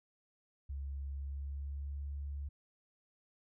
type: tone with pitch glide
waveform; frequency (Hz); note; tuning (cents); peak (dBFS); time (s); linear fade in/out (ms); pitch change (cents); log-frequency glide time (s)
sine; 69.3 to 70.92; C#2 to C#2; 0 to +40; -38; 0.69-2.49; 10; +40; 1.16-2.05
effects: none